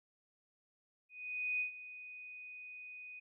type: tone with ADSR envelope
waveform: sine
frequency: 2489 Hz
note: D#7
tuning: in tune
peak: -32 dBFS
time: 1.09-3.2 s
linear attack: 510 ms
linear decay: 110 ms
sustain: -15 dB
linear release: 13 ms
effects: none